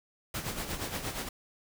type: noise with tremolo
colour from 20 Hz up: pink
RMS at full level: -34 dBFS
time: 0.34-1.29 s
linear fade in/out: 5 ms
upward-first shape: sine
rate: 8.5 Hz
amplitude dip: 60%
effects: none